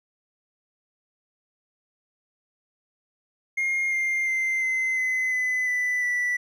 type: tone with pitch steps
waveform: triangle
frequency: 2132 / 2108 / 2083 / 2059 / 2036 / 2012 / 1989.2 / 1966.4 Hz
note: C7 / C7 / C7 / C7 / C7 / B6 / B6 / B6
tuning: +32 / +12 / -8 / -28 / -48 / +32 / +12 / -8 cents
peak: -20 dBFS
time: 3.57-6.37 s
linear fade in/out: 10 ms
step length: 350 ms
effects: tanh soft clip ceiling -16 dBFS